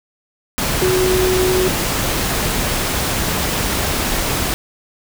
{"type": "tone in noise", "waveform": "sine", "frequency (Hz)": 370, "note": "F#4", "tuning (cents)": 0, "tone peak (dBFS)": -14, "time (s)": [0.82, 1.68], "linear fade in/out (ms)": 0, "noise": "pink", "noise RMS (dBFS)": -19, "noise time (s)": [0.58, 4.54], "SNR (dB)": 2, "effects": []}